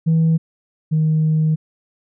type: tone pair in turn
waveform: sine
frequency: 162.1 / 156.55 Hz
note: E3 / D#3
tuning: -29 / +11 cents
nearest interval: minor second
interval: 60 cents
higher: first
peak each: -10 / -12 dBFS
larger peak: first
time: 0.06-0.38 / 0.91-1.56 s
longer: second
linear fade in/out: 20 ms
effects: tanh soft clip ceiling -10 dBFS